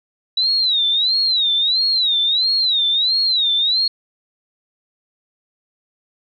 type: tone with vibrato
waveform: sine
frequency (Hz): 3900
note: B7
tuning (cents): -23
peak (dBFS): -14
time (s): 0.37-3.88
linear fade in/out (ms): 5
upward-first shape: sine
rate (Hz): 1.5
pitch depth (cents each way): 170
effects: none